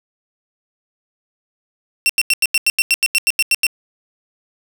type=tone bursts; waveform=sawtooth; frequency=2719 Hz; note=F7; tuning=47 cents flat; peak=-8 dBFS; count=14; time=2.06-3.667 s; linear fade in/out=0 ms; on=34 ms; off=87 ms; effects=none